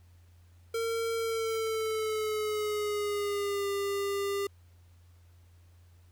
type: tone with pitch glide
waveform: square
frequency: 456.7 to 399.9 Hz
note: A#4 to G4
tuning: -36 to +35 cents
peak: -30 dBFS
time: 0.74-4.47 s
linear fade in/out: 5 ms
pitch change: -229 cents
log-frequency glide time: 1.15-3.67 s
effects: added 87 Hz sine -55 dBFS peak until 6.11 s + pink hiss -69 dBFS RMS until 6.11 s